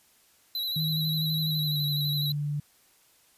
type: tone with vibrato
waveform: square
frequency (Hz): 3951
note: B7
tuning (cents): 0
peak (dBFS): -29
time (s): 0.55-2.32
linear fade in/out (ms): 2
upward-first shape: square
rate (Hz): 12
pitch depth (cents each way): 34
type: tone with pitch glide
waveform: sine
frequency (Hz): 157.1 to 146.58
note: D#3 to D3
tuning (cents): +17 to -3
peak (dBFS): -27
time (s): 0.76-2.6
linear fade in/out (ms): 5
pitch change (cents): -120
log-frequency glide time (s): 1.46-1.84
effects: white hiss -62 dBFS RMS until 3.37 s + resampled to 32000 Hz